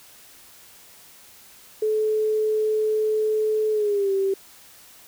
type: tone with pitch glide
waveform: sine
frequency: 431.6 to 389 Hz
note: A4 to G4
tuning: -33 to -13 cents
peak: -19 dBFS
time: 1.82-4.34 s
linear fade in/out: 5 ms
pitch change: -180 cents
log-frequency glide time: 3.72-4.12 s
effects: white hiss -49 dBFS RMS until 5.07 s